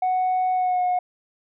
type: tone with pitch glide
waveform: sine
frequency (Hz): 740 to 724.8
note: F#5 to F#5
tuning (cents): 0 to -36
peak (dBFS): -17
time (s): 0.02-0.99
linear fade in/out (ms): 5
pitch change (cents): -36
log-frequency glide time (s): 0.53-0.82
effects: tanh soft clip ceiling -17 dBFS